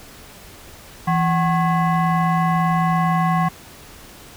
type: tone with frequency modulation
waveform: sine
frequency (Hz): 167.6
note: E3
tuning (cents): +29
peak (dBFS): -15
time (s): 1.07-3.49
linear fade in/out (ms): 10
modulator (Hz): 918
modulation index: 1.1
effects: pink hiss -42 dBFS RMS until 4.36 s